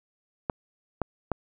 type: clicks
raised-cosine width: 1 ms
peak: -12 dBFS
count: 3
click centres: 0.498 / 1.017 / 1.317 s
effects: none